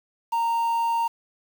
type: tone with quantisation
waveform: triangle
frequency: 924 Hz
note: A#5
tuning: 16 cents flat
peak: -19 dBFS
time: 0.32-1.08 s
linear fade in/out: 10 ms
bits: 7
effects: none